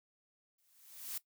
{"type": "noise with exponential growth", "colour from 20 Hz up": "blue", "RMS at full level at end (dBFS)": -38, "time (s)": [0.58, 1.18], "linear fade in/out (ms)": 5, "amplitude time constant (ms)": 130, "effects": ["noise-tail reverb RT60 0.1 s tail -17 dB re dry"]}